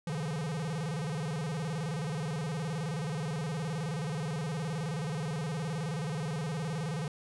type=tone with vibrato; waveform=square; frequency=155.56 Hz; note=D#3; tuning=in tune; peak=-33 dBFS; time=0.07-7.08 s; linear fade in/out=2 ms; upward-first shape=square; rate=19 Hz; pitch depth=160 cents each way; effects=resampled to 24000 Hz